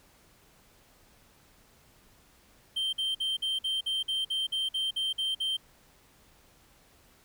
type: tone bursts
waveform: triangle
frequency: 3136 Hz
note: G7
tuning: in tune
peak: -26 dBFS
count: 13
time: 2.76-5.57 s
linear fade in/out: 10 ms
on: 170 ms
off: 50 ms
effects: pink hiss -61 dBFS RMS until 7.24 s

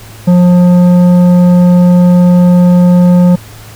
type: tone with tanh clipping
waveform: sine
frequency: 177.9 Hz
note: F3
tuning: 32 cents sharp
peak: -4 dBFS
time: 0.27-3.36 s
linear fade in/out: 10 ms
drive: 10 dB
effects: added 108 Hz sine -31 dBFS peak until 3.75 s + pink hiss -34 dBFS RMS until 3.75 s

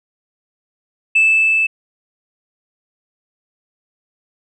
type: tone with level ramp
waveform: sine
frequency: 2630 Hz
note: E7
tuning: 5 cents flat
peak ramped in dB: -7 to -12 dBFS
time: 1.15-1.67 s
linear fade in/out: 10 ms
effects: tanh soft clip ceiling -6 dBFS

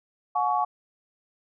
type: tone cluster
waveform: sine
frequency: 725 / 850 / 1123 Hz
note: F#5 / G#5 / C#6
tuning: -35 / +40 / +22 cents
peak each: -26 dBFS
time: 0.35-0.65 s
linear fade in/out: 10 ms
effects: none

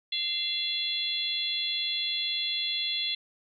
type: harmonic tone with a mistuned harmonic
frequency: 682 Hz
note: F5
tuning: 41 cents flat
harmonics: 3 / 4 / 5 / 6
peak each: -39 / -37 / -30 / -32 dBFS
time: 0.12-3.15 s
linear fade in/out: 5 ms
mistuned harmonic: 3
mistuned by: +31 cents
effects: none

